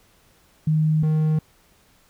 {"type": "tone pair in turn", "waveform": ["sine", "triangle"], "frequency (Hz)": [155.6, 155.6], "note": ["D#3", "D#3"], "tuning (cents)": [0, 0], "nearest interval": "unison", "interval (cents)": 0, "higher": "neither", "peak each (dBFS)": [-16, -15], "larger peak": "second", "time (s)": [[0.67, 1.03], [1.03, 1.39]], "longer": "neither", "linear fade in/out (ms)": 5, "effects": ["pink hiss -58 dBFS RMS until 2.09 s"]}